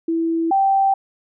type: tone pair in turn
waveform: sine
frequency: 329.6 / 780.3 Hz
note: E4 / G5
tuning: 0 / -8 cents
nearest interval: octave + minor third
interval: 1492 cents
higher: second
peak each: -17 / -13 dBFS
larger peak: second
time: 0.08-0.51 / 0.51-0.94 s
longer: neither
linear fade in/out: 5 ms
effects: none